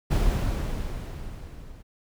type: noise with level ramp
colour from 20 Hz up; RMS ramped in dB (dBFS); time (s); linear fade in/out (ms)
brown; -20 to -45; 0.1-1.83; 20
effects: none